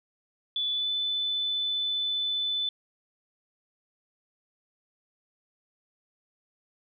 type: tone with pitch glide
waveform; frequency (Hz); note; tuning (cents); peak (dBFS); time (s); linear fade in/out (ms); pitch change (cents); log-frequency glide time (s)
sine; 3465 to 3505; A7 to A7; -27 to -7; -26; 0.56-2.69; 2; +20; 0.72-0.9
effects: none